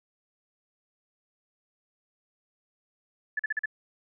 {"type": "tone bursts", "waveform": "sine", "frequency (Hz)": 1730, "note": "A6", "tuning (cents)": -30, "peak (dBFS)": -25, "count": 5, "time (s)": [3.37, 3.658], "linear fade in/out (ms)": 5, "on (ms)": 24, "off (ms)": 42, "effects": []}